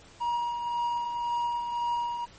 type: tone with tremolo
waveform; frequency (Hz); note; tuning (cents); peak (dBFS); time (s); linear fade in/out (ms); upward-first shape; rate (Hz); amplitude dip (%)
triangle; 952; A#5; +36; -23; 0.2-2.26; 20; triangle; 1.9; 50
effects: pink hiss -53 dBFS RMS until 2.38 s + MP3 32 kbps